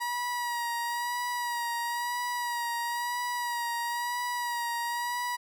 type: tone with vibrato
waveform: 30% pulse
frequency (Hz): 959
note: A#5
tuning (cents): +49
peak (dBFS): -27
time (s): 0-5.37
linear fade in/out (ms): 20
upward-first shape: sine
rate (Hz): 1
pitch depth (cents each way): 30
effects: none